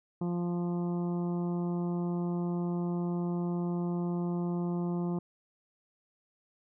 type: harmonic tone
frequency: 174.5 Hz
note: F3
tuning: 1 cent flat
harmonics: 1 / 2 / 3 / 4 / 5 / 6 / 7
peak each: -30 / -36 / -48 / -46 / -48 / -50 / -55 dBFS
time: 0.21-5.19 s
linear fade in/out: 5 ms
effects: none